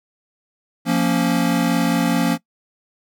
square chord, Bb minor, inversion second, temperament equal with one note detuned, 174.61 / 232.4 / 277.2 Hz, F3 / Bb3 / Db4, 0 / -5 / 0 cents, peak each -21 dBFS, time 0.85-2.38 s, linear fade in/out 50 ms, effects noise-tail reverb RT60 0.1 s tail -20 dB re dry

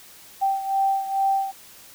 sine beating tone pair, 780 / 782.3 Hz, G5 / G5, -9 / -4 cents, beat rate 2.3 Hz, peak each -21 / -26 dBFS, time 0.41-1.52 s, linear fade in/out 20 ms, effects white hiss -47 dBFS RMS until 1.94 s

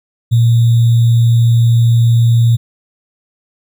sine tone with sample-and-hold, 116.54 Hz, A#2, in tune, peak -6 dBFS, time 0.31-2.57 s, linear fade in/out 20 ms, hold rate 3675 Hz, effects none

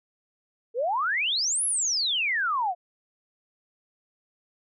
sine exponential two-way sweep, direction up then down, 440 to 11270 to 676 Hz, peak -23 dBFS, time 0.74-2.75 s, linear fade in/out 50 ms, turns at 1.65 s, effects none

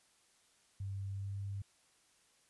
sine tone with pitch glide, 98 to 99.25 Hz, G2 to G2, 0 to +22 cents, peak -38 dBFS, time 0.8-1.62 s, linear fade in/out 5 ms, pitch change +22 cents, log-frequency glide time 1.09-1.39 s, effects white hiss -70 dBFS RMS until 2.49 s + resampled to 24000 Hz

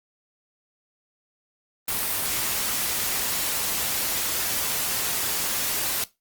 white noise, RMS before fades -26 dBFS, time 1.88-6.04 s, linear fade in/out 2 ms, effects noise-tail reverb RT60 0.2 s tail -18 dB re dry + Opus 32 kbps

